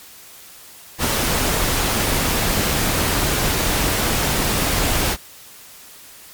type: noise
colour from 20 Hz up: pink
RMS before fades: -19 dBFS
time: 0.98-5.17 s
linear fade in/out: 50 ms
effects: white hiss -42 dBFS RMS until 6.33 s + MP3 96 kbps